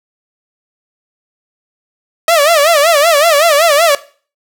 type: tone with vibrato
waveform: sawtooth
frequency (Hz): 622.3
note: D#5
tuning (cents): 0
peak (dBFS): -3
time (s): 2.28-3.95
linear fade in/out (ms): 2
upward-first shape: sine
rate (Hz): 5.3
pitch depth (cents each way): 170
effects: noise-tail reverb RT60 0.4 s tail -17 dB re dry